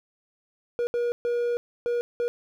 triangle tone bursts at uneven times, 478.5 Hz, A#4, 45 cents sharp, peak -21 dBFS, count 5, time 0.79-0.87 / 0.94-1.12 / 1.25-1.57 / 1.86-2.01 / 2.2-2.28 s, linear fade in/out 0 ms, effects 10-bit

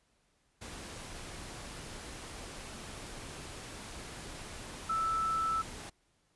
sine tone in noise, 1318.5 Hz, E6, in tune, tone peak -29 dBFS, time 4.89-5.62 s, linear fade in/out 10 ms, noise pink, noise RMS -45 dBFS, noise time 0.61-5.9 s, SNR +13 dB, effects pink hiss -73 dBFS RMS until 6.35 s + resampled to 24000 Hz

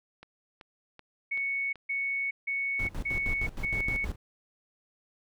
click train, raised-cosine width 0.3 ms, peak -31 dBFS, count 5, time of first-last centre 0.23-1.757 s, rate 2.62 Hz
sine tone bursts, 2217 Hz, C#7, in tune, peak -28 dBFS, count 5, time 1.31-4.05 s, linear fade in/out 10 ms, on 420 ms, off 160 ms
brown noise with tremolo, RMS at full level -33 dBFS, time 2.79-4.16 s, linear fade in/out 5 ms, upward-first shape square, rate 6.4 Hz, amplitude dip 80%
effects none

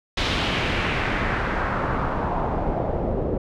pink noise with low-pass filter sweep, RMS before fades -24 dBFS, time 0.17-3.38 s, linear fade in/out 5 ms, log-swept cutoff 3800 to 480 Hz, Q 1.9, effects none

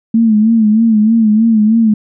sine tone with vibrato, 220.3 Hz, A3, 2 cents sharp, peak -6 dBFS, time 0.14-1.94 s, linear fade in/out 5 ms, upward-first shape sine, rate 3.2 Hz, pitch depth 77 cents each way, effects none

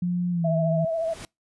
sine tone with pitch glide, 177.1 to 161.47 Hz, F3 to E3, +24 to -35 cents, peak -22 dBFS, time 0.02-0.85 s, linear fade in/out 5 ms, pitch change -159 cents, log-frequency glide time 0.31-0.49 s
sine tone with vibrato, 655 Hz, E5, 11 cents flat, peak -23 dBFS, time 0.44-1.14 s, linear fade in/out 10 ms, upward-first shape triangle, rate 14 Hz, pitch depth 45 cents each way
pink noise with exponential growth, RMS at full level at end -37 dBFS, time 0.69-1.25 s, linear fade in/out 1 ms, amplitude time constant 120 ms
effects noise-tail reverb RT60 0.2 s tail -26 dB re dry + resampled to 24000 Hz

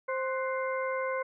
harmonic tone with a mistuned harmonic, 524 Hz, C5, 2 cents sharp, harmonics 1 / 2 / 3 / 4, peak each -31 / -35 / -39 / -39 dBFS, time 0.08-1.23 s, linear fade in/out 10 ms, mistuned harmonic 3, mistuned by -89 cents, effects none

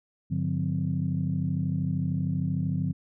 sine tone cluster, 99.1 / 146.3 / 179.3 / 257.4 Hz, G2 / D3 / F3 / C4, +19 / -6 / +46 / -28 cents, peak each -32 / -28 / -29 / -35 dBFS, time 0.3-2.93 s, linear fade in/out 20 ms, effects tanh soft clip ceiling -15 dBFS

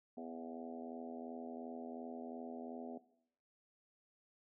harmonic tone with a mistuned harmonic, 82.8 Hz, E2, 8 cents sharp, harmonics 3 / 4 / 5 / 6 / 7 / 8 / 9 / 10, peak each -47 / -57 / -52 / -57 / -55 / -52 / -53 / -65 dBFS, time 0.17-2.98 s, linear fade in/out 5 ms, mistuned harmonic 9, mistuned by -25 cents, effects noise-tail reverb RT60 0.7 s tail -18 dB re dry

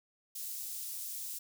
white high-pass noise, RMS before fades -41 dBFS, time 0.35-1.39 s, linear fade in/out 10 ms, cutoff 6100 Hz, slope 12 dB/octave, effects none

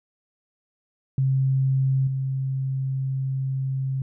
sine tone with level steps, 133.5 Hz, C3, 35 cents sharp, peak -18 / -23 dBFS, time 1.18-4.02 s, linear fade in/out 2 ms, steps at 2.07 s, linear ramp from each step 5 ms, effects none

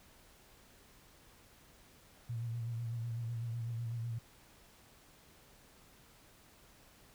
sine tone with vibrato, 116.54 Hz, A#2, in tune, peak -36 dBFS, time 2.29-4.19 s, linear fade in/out 10 ms, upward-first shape sine, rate 8 Hz, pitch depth 44 cents each way, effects pink hiss -62 dBFS RMS until 7.14 s

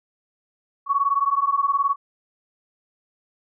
sine beating tone pair, 1108.7 / 1127.7 Hz, C#6 / C#6, 0 / +29 cents, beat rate 19 Hz, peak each -21 dBFS, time 0.86-1.96 s, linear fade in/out 50 ms, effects none

